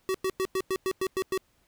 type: tone bursts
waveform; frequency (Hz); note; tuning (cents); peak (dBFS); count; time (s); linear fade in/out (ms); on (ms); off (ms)
square; 378.5; F#4; +39; -26; 9; 0.09-1.376; 0; 54; 100
effects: pink hiss -68 dBFS RMS until 1.67 s